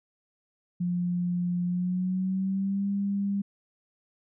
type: tone with pitch glide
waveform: sine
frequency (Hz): 176.7 to 199.49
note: F3 to G3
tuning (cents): +21 to +31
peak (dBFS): -25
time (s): 0.8-3.42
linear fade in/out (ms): 10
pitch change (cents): +210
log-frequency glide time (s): 1.65-2.87
effects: none